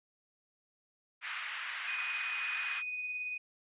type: band-pass noise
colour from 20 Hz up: pink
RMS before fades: -40 dBFS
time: 1.21-2.83 s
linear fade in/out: 50 ms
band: 1400 to 2800 Hz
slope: 24 dB/octave
type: tone with tremolo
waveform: sine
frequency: 2489 Hz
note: D#7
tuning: in tune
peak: -34 dBFS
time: 1.87-3.38 s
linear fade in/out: 10 ms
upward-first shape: triangle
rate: 18 Hz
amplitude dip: 35%
effects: resampled to 8000 Hz